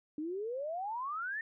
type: exponential sweep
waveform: sine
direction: up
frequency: 293.7 to 1846 Hz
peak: -35 dBFS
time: 0.18-1.41 s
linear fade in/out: 2 ms
effects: none